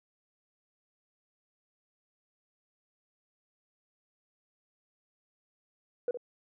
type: tone with echo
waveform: sine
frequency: 487.1 Hz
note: B4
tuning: 24 cents flat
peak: -25 dBFS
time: 6.08-6.11 s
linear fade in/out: 2 ms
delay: 63 ms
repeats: 1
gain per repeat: -10 dB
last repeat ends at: 6.173 s
effects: tanh soft clip ceiling -24 dBFS